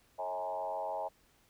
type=tone with frequency modulation; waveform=sine; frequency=735 Hz; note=F#5; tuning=12 cents flat; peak=-34 dBFS; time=0.18-1.09 s; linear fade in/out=20 ms; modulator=93.5 Hz; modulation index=2.1; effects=pink hiss -68 dBFS RMS until 1.49 s